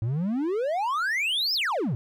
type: exponential two-way sweep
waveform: triangle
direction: up then down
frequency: 105.6 to 5370 to 105.6 Hz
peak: -22 dBFS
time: 0.02-1.95 s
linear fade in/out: 0 ms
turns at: 1.54 s
effects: none